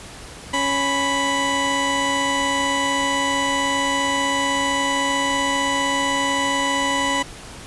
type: tone pair together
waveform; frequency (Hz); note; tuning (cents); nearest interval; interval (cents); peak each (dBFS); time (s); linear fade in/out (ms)
20% pulse; 277.2 / 988; C#4 / B5; 0 / 0; octave + minor seventh; 2200; -19 / -15; 0.53-7.23; 10
effects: pink hiss -38 dBFS RMS until 7.66 s + resampled to 24000 Hz